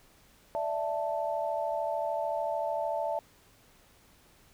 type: chord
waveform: sine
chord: D suspended second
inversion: none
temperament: just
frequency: 587.3 / 660.7 / 881 Hz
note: D5 / E5 / A5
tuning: 0 / +4 / +2 cents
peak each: -34 / -32 / -34 dBFS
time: 0.55-3.19 s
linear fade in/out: 0 ms
effects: pink hiss -61 dBFS RMS until 4.53 s